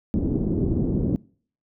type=low-pass noise; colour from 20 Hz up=white; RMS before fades=-23 dBFS; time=0.14-1.16 s; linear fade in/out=0 ms; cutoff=320 Hz; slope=24 dB/octave; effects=noise-tail reverb RT60 0.5 s tail -24 dB re dry